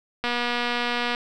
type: click train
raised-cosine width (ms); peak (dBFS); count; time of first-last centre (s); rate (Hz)
0.3; -10; 220; 0.24-1.149; 241
effects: none